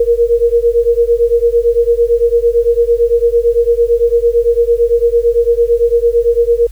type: beating tone pair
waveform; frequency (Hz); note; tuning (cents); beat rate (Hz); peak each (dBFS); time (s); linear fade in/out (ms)
sine; 466.2 / 475.1; A#4 / A#4; 0 / +33; 8.9; -11; 0-6.67; 5
effects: added 50 Hz sine -26 dBFS peak until 6.71 s + white hiss -48 dBFS RMS until 6.71 s